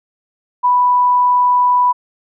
sine tone, 987.8 Hz, B5, in tune, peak -9 dBFS, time 0.63-1.93 s, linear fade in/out 20 ms, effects none

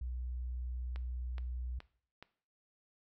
sine tone, 61.74 Hz, B1, in tune, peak -37 dBFS, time 0.01-1.79 s, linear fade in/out 5 ms
click train, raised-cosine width 0.3 ms, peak -32 dBFS, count 4, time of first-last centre 0.96-2.226 s, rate 2.37 Hz
effects noise-tail reverb RT60 0.5 s tail -18 dB re dry

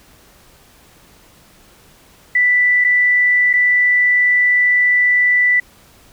sine tone with dropouts, 1977 Hz, B6, 1 cent sharp, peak -10 dBFS, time 2.35-5.6 s, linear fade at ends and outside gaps 5 ms, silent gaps 2.842-2.846 / 3.531-3.536 s, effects pink hiss -48 dBFS RMS until 6.12 s

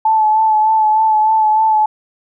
sine tone with vibrato, 869 Hz, A5, 22 cents flat, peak -9 dBFS, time 0.05-1.86 s, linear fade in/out 5 ms, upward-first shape sine, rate 3.3 Hz, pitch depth 26 cents each way, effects none

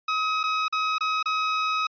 sawtooth tone with dropouts, 1271 Hz, D#6, 36 cents sharp, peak -19 dBFS, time 0.08-1.87 s, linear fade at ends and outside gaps 5 ms, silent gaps 0.432-0.437 / 0.682-0.725 / 0.983-1.007 / 1.228-1.257 s, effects resampled to 11025 Hz

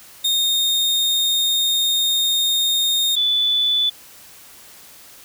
40% pulse / sine tone pair in turn, 3686 / 3479 Hz, A#7 / A7, -20 / -20 cents, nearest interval minor second, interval 100 cents, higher first, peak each -15 dBFS, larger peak neither, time 0.24-3.16 / 3.16-3.9 s, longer first, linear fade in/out 10 ms, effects white hiss -44 dBFS RMS until 5.24 s

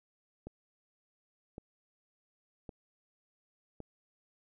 click train, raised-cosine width 2 ms, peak -30 dBFS, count 4, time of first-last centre 0.47-3.803 s, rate 0.9 Hz, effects none

